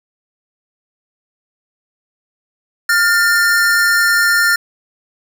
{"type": "tone pair together", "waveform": "square", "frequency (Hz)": [1408, 1797.7], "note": ["F6", "A6"], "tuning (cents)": [14, 37], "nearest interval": "major third", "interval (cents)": 423, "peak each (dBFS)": -14, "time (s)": [2.89, 4.56], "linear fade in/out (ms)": 5, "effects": []}